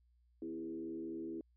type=tone with frequency modulation; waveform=sine; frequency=329.6 Hz; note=E4; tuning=in tune; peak=-40 dBFS; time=0.42-1.41 s; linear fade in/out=2 ms; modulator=75.8 Hz; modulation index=0.88; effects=added 60 Hz sine -68 dBFS peak until 1.56 s